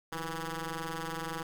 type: ring-modulated tone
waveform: 10% pulse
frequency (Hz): 165.2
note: E3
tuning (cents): +4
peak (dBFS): -24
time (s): 0.12-1.43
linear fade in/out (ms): 5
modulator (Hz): 650
effects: none